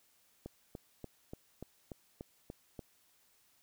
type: click train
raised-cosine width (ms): 2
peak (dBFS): -30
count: 9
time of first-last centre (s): 0.46-2.792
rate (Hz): 3.43
effects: white hiss -70 dBFS RMS until 3.62 s